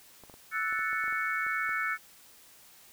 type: clicks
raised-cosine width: 1 ms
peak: -36 dBFS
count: 11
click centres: 0.237 / 0.298 / 0.34 / 0.726 / 0.792 / 0.93 / 1.04 / 1.08 / 1.126 / 1.466 / 1.692 s
type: chord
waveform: sine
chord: F# minor seventh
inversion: third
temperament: equal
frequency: 1318.5 / 1480 / 1760 / 2217 Hz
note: E6 / F#6 / A6 / C#7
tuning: 0 / 0 / 0 / 0 cents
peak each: -34 dBFS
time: 0.51-1.98 s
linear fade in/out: 50 ms
effects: white hiss -56 dBFS RMS until 2.92 s